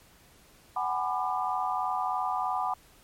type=chord; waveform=sine; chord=G# half-diminished seventh; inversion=third; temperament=just; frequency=747.5 / 830.6 / 996.7 / 1196.1 Hz; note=F#5 / G#5 / B5 / D6; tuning=+17 / 0 / +16 / +31 cents; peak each=-31 / -34 / -32 / -33 dBFS; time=0.76-2.74 s; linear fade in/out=5 ms; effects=pink hiss -58 dBFS RMS until 3.03 s + MP3 64 kbps